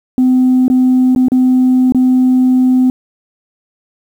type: tone with dropouts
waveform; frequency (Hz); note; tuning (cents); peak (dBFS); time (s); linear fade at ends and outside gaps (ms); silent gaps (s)
sine; 255.2; C4; -43; -5; 0.18-2.9; 1; 0.681-0.7 / 1.15-1.161 / 1.284-1.319 / 1.922-1.947
effects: tanh soft clip ceiling -4 dBFS + 7-bit